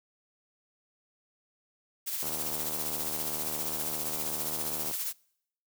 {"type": "noise with tremolo", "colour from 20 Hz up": "blue", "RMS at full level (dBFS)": -32, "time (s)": [2.06, 5.13], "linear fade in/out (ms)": 20, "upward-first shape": "sine", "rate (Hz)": 15, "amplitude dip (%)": 40}
{"type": "click train", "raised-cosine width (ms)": 1, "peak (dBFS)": -26, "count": 208, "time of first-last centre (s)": [2.23, 4.911], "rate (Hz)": 77.2}
{"effects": ["noise-tail reverb RT60 0.7 s tail -25 dB re dry", "high-pass 100 Hz 12 dB/octave"]}